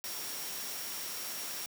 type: tone in noise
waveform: sine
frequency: 5588 Hz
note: F8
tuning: in tune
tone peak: -45 dBFS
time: 0.04-1.66 s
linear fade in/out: 0 ms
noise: white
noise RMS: -40 dBFS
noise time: 0.04-1.66 s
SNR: -8 dB
effects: high-pass 150 Hz 12 dB/octave